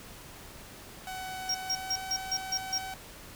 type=tone with pitch glide; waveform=sawtooth; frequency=751 to 760.2 Hz; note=F#5 to F#5; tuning=+26 to +47 cents; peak=-33 dBFS; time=1.07-2.94 s; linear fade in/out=2 ms; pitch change=+21 cents; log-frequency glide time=1.52-2.03 s
type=tone bursts; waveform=triangle; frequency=5588 Hz; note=F8; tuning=in tune; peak=-26 dBFS; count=7; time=1.49-2.782 s; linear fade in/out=5 ms; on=56 ms; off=150 ms
effects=pink hiss -48 dBFS RMS until 3.35 s